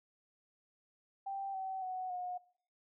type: tone with pitch steps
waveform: sine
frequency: 784 / 763 / 742.6 / 722.7 Hz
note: G5 / G5 / F#5 / F#5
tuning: 0 / -47 / +6 / -41 cents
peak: -37 dBFS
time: 1.26-2.38 s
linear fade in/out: 10 ms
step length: 280 ms
effects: noise-tail reverb RT60 0.6 s tail -21 dB re dry